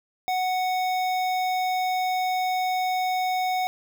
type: tone with notch filter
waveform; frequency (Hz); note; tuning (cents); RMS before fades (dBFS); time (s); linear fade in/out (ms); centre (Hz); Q
square; 740; F#5; 0; -25; 0.28-3.67; 0; 9500; 0.81
effects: none